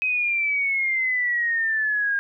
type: exponential sweep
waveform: sine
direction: down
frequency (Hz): 2540 to 1612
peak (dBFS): -20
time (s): 0.02-2.19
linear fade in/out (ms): 0
effects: none